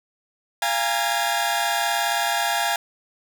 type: tone cluster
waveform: sawtooth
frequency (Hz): 691 / 815 / 933 / 1669 / 3636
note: F5 / G#5 / A#5 / G#6 / A#7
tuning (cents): -19 / -33 / +1 / +8 / -44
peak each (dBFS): -22 / -21 / -25 / -25 / -30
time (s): 0.62-2.76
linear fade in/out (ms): 2
effects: none